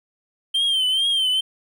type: tone with vibrato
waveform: triangle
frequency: 3136 Hz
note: G7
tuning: in tune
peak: -16 dBFS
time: 0.54-1.41 s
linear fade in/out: 10 ms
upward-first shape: triangle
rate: 2.3 Hz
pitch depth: 88 cents each way
effects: none